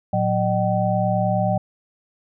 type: tone cluster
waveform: sine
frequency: 113.5 / 182.8 / 608 / 764 Hz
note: A#2 / F#3 / D#5 / G5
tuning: -46 / -21 / -40 / -45 cents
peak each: -23 dBFS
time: 0.13-1.58 s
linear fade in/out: 5 ms
effects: none